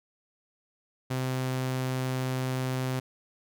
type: tone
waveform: sawtooth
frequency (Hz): 129.4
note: C3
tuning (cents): -19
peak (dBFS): -24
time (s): 1.1-3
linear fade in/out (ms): 10
effects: none